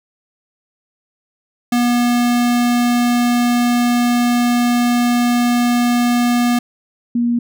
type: tone pair in turn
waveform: square / sine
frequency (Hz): 241.6 / 237.9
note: B3 / A#3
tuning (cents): -38 / +35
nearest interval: unison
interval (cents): 27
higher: first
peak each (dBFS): -13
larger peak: neither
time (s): 1.72-6.59 / 7.15-7.39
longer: first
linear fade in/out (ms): 5
effects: none